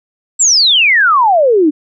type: exponential sweep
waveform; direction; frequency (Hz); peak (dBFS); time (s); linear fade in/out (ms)
sine; down; 7870 to 285.1; -6; 0.39-1.71; 20
effects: none